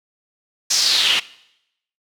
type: noise with band-pass filter sweep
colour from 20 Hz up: pink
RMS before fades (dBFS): -17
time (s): 0.7-1.2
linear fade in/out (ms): 10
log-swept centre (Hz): 5900 to 2700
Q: 4
effects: noise-tail reverb RT60 0.8 s tail -20 dB re dry